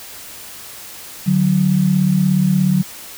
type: tone pair together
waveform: sine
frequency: 149.12 / 186 Hz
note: D3 / F#3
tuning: +27 / +9 cents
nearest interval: major third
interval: 382 cents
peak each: -17 / -13 dBFS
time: 1.26-2.83 s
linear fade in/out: 20 ms
effects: white hiss -35 dBFS RMS until 3.17 s